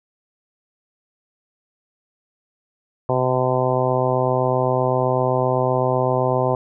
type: harmonic tone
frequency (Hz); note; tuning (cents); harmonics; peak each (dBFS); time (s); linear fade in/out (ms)
127.8; C3; -40; 1 / 2 / 3 / 4 / 5 / 6 / 7 / 8; -23 / -29 / -24 / -23 / -23 / -27 / -26 / -28; 3.09-6.55; 2
effects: none